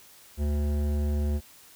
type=tone with hard clipping; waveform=sine; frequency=73.42 Hz; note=D2; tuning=in tune; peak=-26 dBFS; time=0.37-1.41 s; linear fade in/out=50 ms; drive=14 dB; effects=white hiss -53 dBFS RMS until 1.75 s